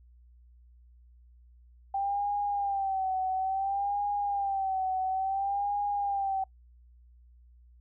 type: tone with vibrato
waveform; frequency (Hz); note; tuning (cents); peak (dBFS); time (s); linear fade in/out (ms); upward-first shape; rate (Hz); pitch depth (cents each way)
sine; 784; G5; 0; -27; 1.94-6.44; 5; sine; 0.58; 72
effects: noise-tail reverb RT60 0.1 s tail -25 dB re dry + added 60 Hz sine -54 dBFS peak until 7.8 s